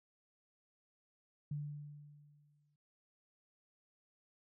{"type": "tone with exponential decay", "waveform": "sine", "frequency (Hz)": 146.83, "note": "D3", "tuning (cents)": 0, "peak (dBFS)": -36, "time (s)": [1.51, 2.76], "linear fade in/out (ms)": 5, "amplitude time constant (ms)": 270, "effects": []}